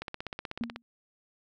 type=click train; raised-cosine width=0.3 ms; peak=-20 dBFS; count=13; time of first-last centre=0.02-0.761 s; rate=16.2 Hz
type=tone with exponential decay; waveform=sine; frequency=233.1 Hz; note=A#3; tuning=in tune; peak=-28 dBFS; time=0.61-0.82 s; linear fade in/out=0 ms; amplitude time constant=44 ms
effects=none